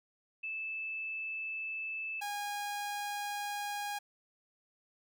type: tone pair in turn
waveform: sine / sawtooth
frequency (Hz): 2627 / 819.6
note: E7 / G#5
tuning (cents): -7 / -23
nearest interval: octave + minor sixth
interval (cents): 2016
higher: first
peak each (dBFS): -36 / -32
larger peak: second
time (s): 0.43-2.21 / 2.21-3.99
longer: neither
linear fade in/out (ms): 10
effects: none